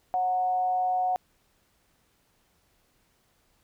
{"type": "tone with frequency modulation", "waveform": "sine", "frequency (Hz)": 734, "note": "F#5", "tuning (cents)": -14, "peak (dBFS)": -23, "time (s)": [0.14, 1.16], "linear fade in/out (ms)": 0, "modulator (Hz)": 187, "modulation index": 0.26, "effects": ["pink hiss -68 dBFS RMS until 3.63 s"]}